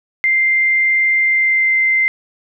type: tone with pitch glide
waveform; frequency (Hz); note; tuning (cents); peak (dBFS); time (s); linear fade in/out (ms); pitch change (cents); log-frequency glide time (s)
sine; 2093 to 2080; C7 to C7; 0 to -11; -11; 0.24-2.08; 0; -11; 1.23-1.76
effects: none